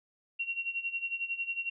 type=tone with tremolo; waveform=sine; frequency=2743 Hz; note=F7; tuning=32 cents flat; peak=-29 dBFS; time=0.39-1.7 s; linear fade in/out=10 ms; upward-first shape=sine; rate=11 Hz; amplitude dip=80%; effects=none